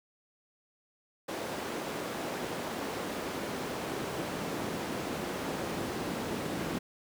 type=noise with high-pass filter sweep; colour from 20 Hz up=brown; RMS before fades=-36 dBFS; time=1.28-6.79 s; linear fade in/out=10 ms; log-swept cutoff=390 to 220 Hz; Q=0.83; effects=none